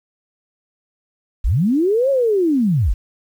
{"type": "linear two-way sweep", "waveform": "sine", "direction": "up then down", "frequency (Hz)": [31, 560, 31], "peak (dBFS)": -13, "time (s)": [1.44, 2.94], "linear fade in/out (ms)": 10, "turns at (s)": 2.1, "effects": ["8-bit"]}